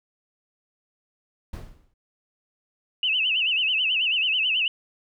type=noise with exponential decay; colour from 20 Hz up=brown; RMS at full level=-30 dBFS; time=1.53-1.94 s; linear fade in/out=5 ms; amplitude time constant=89 ms
type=tone with vibrato; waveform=sine; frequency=2794 Hz; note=F7; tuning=in tune; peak=-20 dBFS; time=3.03-4.68 s; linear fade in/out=2 ms; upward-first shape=sine; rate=9.2 Hz; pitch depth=160 cents each way
effects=none